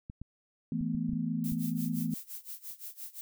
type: clicks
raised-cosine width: 5 ms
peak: -29 dBFS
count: 7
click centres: 0.099 / 0.216 / 0.81 / 0.948 / 1.094 / 1.132 / 1.521 s
type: chord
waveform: sine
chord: E suspended fourth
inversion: none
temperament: equal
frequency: 164.81 / 220 / 246.9 Hz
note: E3 / A3 / B3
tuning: 0 / 0 / 0 cents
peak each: -34 dBFS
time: 0.72-2.14 s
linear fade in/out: 2 ms
type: noise with tremolo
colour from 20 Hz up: violet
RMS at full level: -41 dBFS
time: 1.44-3.21 s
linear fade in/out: 0 ms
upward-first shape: sine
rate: 5.8 Hz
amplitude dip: 90%
effects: none